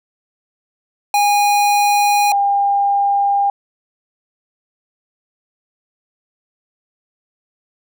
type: tone pair in turn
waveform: square / sine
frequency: 820 / 802.2 Hz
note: G#5 / G5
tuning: -22 / +40 cents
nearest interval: unison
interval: 38 cents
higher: first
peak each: -12 / -12 dBFS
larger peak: neither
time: 1.14-2.32 / 2.32-3.5 s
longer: neither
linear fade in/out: 2 ms
effects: none